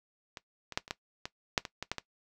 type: clicks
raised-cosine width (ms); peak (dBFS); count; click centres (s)
0.2; -24 / -24 / -11 / -29 / -15 / -19 / -7 / -20 / -18 / -14 / -18; 11; 0.372 / 0.723 / 0.775 / 0.879 / 0.909 / 1.255 / 1.578 / 1.652 / 1.826 / 1.916 / 1.983
effects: noise-tail reverb RT60 0.1 s tail -18 dB re dry